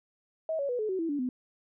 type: tone with pitch steps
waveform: sine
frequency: 640 / 560.4 / 490.7 / 429.6 / 376.2 / 329.4 / 288.4 / 252.5 Hz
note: D#5 / C#5 / B4 / A4 / F#4 / E4 / D4 / B3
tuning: +49 / +19 / -11 / -41 / +29 / -1 / -31 / +39 cents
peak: -28 dBFS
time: 0.49-1.29 s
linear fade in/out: 2 ms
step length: 100 ms
effects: none